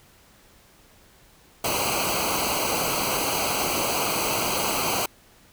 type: noise with comb filter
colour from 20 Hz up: pink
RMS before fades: -25 dBFS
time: 1.64-5.06 s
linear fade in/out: 5 ms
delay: 0.56 ms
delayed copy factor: -0.9
effects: pink hiss -55 dBFS RMS until 5.52 s